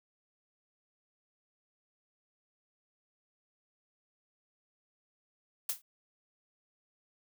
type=noise with exponential decay; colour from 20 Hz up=blue; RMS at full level=-28 dBFS; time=5.69-5.82 s; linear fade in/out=5 ms; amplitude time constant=27 ms; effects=none